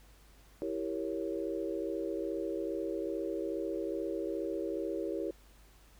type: chord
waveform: sine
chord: E diminished seventh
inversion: none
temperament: equal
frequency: 329.6 / 392 / 466.2 / 554.4 Hz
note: E4 / G4 / Bb4 / Db5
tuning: 0 / 0 / 0 / 0 cents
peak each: -37 / -38 / -40 / -40 dBFS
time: 0.62-5.31 s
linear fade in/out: 0 ms
effects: added 50 Hz sine -58 dBFS peak until 5.99 s + pink hiss -63 dBFS RMS until 5.99 s